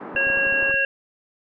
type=band-pass noise; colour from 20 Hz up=pink; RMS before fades=-36 dBFS; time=0-0.72 s; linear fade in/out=10 ms; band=210 to 1500 Hz; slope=24 dB/octave
type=clicks; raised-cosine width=3 ms; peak=-26 dBFS; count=9; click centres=0.15 / 0.269 / 0.301 / 0.374 / 0.468 / 0.525 / 0.628 / 0.696 / 0.742 s
type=harmonic tone; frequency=547 Hz; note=C#5; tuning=23 cents flat; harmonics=1 / 3 / 5; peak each=-28 / -20 / -22 dBFS; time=0.16-0.85 s; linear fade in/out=2 ms
effects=none